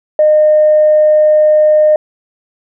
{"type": "tone", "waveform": "sine", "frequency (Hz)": 611, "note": "D#5", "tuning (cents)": -32, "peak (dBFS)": -4, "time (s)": [0.19, 1.96], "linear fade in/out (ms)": 2, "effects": ["tanh soft clip ceiling 0 dBFS"]}